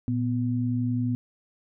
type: tone pair together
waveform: sine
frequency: 116.54 / 247.7 Hz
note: A#2 / B3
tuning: 0 / +5 cents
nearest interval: octave + minor second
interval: 1305 cents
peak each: -26 dBFS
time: 0.08-1.15 s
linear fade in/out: 0 ms
effects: none